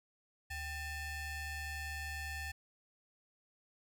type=ring-modulated tone; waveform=35% pulse; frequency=858 Hz; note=A5; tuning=44 cents flat; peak=-35 dBFS; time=0.5-2.52 s; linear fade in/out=10 ms; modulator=933 Hz; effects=none